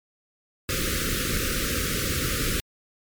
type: band-stop noise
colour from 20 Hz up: pink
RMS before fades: -26 dBFS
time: 0.69-2.6 s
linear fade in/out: 0 ms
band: 560 to 1200 Hz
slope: 96 dB/octave
effects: MP3 96 kbps